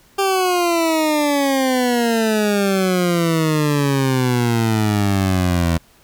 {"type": "exponential sweep", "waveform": "20% pulse", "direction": "down", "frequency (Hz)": [395.7, 82.41], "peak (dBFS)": -10, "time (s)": [0.18, 5.78], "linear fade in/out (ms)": 10, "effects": ["pink hiss -52 dBFS RMS until 6.03 s"]}